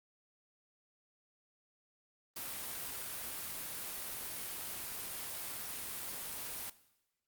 white noise, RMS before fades -42 dBFS, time 2.36-6.7 s, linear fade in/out 5 ms, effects noise-tail reverb RT60 0.9 s tail -17 dB re dry + Opus 32 kbps

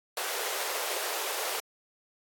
pink high-pass noise, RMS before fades -33 dBFS, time 0.17-1.6 s, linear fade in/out 2 ms, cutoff 400 Hz, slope 48 dB/octave, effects AAC 64 kbps

